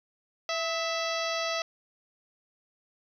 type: harmonic tone with a mistuned harmonic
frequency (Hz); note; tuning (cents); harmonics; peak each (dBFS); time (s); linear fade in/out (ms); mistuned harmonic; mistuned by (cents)
662; E5; +7; 1 / 2 / 3 / 4 / 5 / 6 / 7 / 8 / 9; -32 / -35 / -37 / -38 / -39 / -40 / -40 / -41 / -42; 0.49-1.62; 2; 2; -50
effects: 10-bit